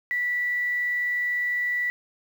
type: tone with quantisation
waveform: sine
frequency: 1959 Hz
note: B6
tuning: 15 cents flat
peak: -23 dBFS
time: 0.11-1.9 s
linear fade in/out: 0 ms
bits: 8
effects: none